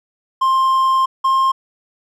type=tone pair in turn; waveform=triangle; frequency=1055 / 1062.3 Hz; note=C6 / C6; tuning=+14 / +26 cents; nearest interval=unison; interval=12 cents; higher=second; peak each=-10 dBFS; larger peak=neither; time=0.41-1.06 / 1.24-1.52 s; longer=first; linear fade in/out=10 ms; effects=none